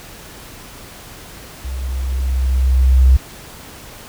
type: tone with level ramp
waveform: sine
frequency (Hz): 64.6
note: C2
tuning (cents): -21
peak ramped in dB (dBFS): -22 to -5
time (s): 1.64-3.17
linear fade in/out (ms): 10
effects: pink hiss -37 dBFS RMS until 4.08 s